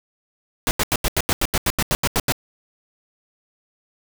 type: noise bursts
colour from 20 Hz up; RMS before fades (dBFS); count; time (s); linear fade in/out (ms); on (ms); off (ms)
pink; -19; 14; 0.67-2.322; 0; 40; 84
effects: none